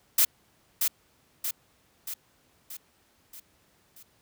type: noise with echo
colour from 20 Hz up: blue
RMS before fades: -20 dBFS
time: 0.18-0.25 s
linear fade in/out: 5 ms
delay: 630 ms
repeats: 6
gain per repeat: -5 dB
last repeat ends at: 4.03 s
effects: pink hiss -65 dBFS RMS until 4.21 s + high-pass 60 Hz 12 dB/octave